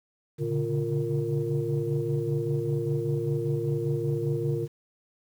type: tone cluster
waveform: sine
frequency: 117.9 / 140 / 145.1 / 347.8 / 461.5 Hz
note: A#2 / C#3 / D3 / F4 / A#4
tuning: +20 / +18 / -21 / -7 / -17 cents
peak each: -33 / -31 / -29 / -31 / -31 dBFS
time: 0.38-4.68 s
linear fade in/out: 50 ms
effects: tanh soft clip ceiling -16 dBFS + 9-bit